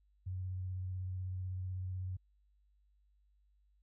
sine tone with vibrato, 92.5 Hz, F#2, in tune, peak -37 dBFS, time 0.26-2.17 s, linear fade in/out 10 ms, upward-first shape sine, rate 16 Hz, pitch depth 19 cents each way, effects added 50 Hz sine -68 dBFS peak until 3.82 s

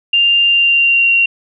sine tone with pitch glide, 2794 to 2754 Hz, F7 to F7, 0 to -25 cents, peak -8 dBFS, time 0.13-1.26 s, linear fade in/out 5 ms, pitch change -25 cents, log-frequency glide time 0.45-1.13 s, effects none

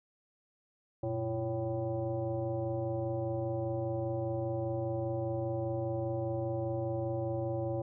sine tone with frequency modulation, 339.5 Hz, F4, 49 cents flat, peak -31 dBFS, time 1.03-7.82 s, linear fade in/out 5 ms, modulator 218 Hz, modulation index 1.5, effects none

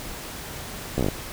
slowing click train, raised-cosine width 2 ms, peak -10 dBFS, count 7, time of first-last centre 0.98-1.085 s, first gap 14 ms, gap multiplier 1.09, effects pink hiss -36 dBFS RMS until 1.32 s

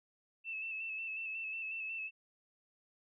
sine tone with vibrato, 2634 Hz, E7, 2 cents flat, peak -38 dBFS, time 0.44-2.11 s, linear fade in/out 50 ms, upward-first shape square, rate 5.5 Hz, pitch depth 28 cents each way, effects none

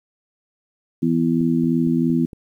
harmonic tone, 83 Hz, E2, 12 cents sharp, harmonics 2 / 3 / 4, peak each -21 / -18 / -23 dBFS, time 1.02-2.26 s, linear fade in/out 10 ms
click train, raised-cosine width 3 ms, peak -24 dBFS, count 5, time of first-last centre 1.41-2.332 s, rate 4.34 Hz
effects 9-bit

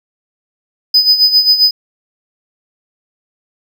triangle tone with tremolo, 5000 Hz, D#8, 8 cents sharp, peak -3 dBFS, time 0.94-1.71 s, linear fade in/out 5 ms, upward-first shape sine, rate 7.5 Hz, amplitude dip 70%, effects none

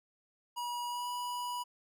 square tone with pitch glide, 965 to 977.9 Hz, B5 to B5, -40 to -17 cents, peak -36 dBFS, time 0.56-1.64 s, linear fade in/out 20 ms, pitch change +23 cents, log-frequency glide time 0.87-1.08 s, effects none

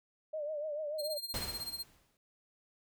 sine tone with vibrato, 604 Hz, D5, 48 cents sharp, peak -35 dBFS, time 0.33-1.18 s, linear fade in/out 10 ms, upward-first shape triangle, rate 6.8 Hz, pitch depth 91 cents each way
sawtooth tone with tremolo, 4200 Hz, C8, 6 cents sharp, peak -33 dBFS, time 0.98-1.84 s, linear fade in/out 20 ms, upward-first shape sine, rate 16 Hz, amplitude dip 80%
pink noise with exponential decay, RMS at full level -37 dBFS, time 1.34-2.17 s, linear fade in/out 1 ms, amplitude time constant 180 ms
effects none

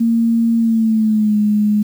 sine tone with pitch glide, 230 to 209.7 Hz, A#3 to G#3, -23 to +17 cents, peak -11 dBFS, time 0-1.83 s, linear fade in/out 10 ms, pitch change -160 cents, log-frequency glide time 0.57-1.37 s, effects 7-bit

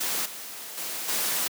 white noise with level steps, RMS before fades -28 / -39 / -33 / -27 dBFS, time 0-1.48 s, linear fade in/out 10 ms, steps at 0.25 / 0.77 / 1.08 s, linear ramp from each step 10 ms, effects high-pass 200 Hz 12 dB/octave

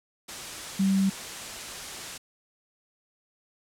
sine tone in noise, 193.6 Hz, G3, 21 cents flat, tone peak -20 dBFS, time 0.79-1.1 s, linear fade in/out 10 ms, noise white, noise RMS -37 dBFS, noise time 0.28-2.18 s, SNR +14 dB, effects low-pass 9000 Hz 12 dB/octave

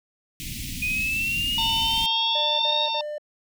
pink band-stop noise, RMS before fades -33 dBFS, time 0.4-2.06 s, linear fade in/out 0 ms, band 290 to 2200 Hz, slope 48 dB/octave
sine exponential sweep, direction up, 2472 to 3769 Hz, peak -23 dBFS, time 0.82-2.86 s, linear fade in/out 5 ms
harmonic tone, 906 Hz, A#5, 50 cents flat, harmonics 1 / 3 / 4 / 5 / 6, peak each -27 / -34 / -27 / -38 / -38 dBFS, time 1.58-3.01 s, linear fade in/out 2 ms
triangle tone bursts, 598 Hz, D5, 31 cents sharp, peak -27 dBFS, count 3, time 2.35-3.182 s, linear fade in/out 5 ms, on 240 ms, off 56 ms
effects none

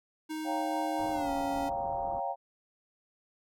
square tone with pitch glide, 312.2 to 279.7 Hz, D#4 to C#4, +6 to +16 cents, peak -35 dBFS, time 0.29-1.7 s, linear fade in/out 20 ms, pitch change -190 cents, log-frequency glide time 1.11-1.3 s
sine chord, G half-diminished seventh, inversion second, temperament equal, 554.4 / 698.5 / 784 / 932.3 Hz, Db5 / F5 / G5 / Bb5, 0 / 0 / 0 / 0 cents, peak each -38 / -35 / -35 / -38 dBFS, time 0.44-2.36 s, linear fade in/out 50 ms
pink low-pass noise, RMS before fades -46 dBFS, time 0.99-2.2 s, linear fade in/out 5 ms, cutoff 1200 Hz, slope 48 dB/octave
effects none

